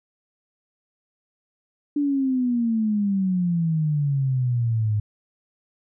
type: exponential sweep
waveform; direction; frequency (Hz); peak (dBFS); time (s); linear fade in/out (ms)
sine; down; 293.7 to 103.83; -19; 1.96-5; 5
effects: none